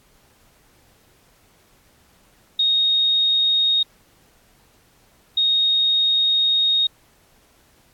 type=tone bursts at uneven times; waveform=sine; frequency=3729 Hz; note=A#7; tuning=in tune; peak=-15 dBFS; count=2; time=2.59-3.83 / 5.37-6.87 s; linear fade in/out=5 ms; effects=pink hiss -57 dBFS RMS until 7.93 s + AAC 64 kbps